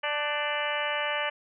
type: harmonic tone with a mistuned harmonic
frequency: 294.2 Hz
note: D4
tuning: 3 cents sharp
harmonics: 2 / 3 / 4 / 5 / 6 / 7 / 8 / 9 / 10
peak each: -33 / -35 / -36 / -38 / -34 / -37 / -36 / -41 / -35 dBFS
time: 0.03-1.3 s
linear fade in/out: 10 ms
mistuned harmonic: 5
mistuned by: +43 cents
effects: none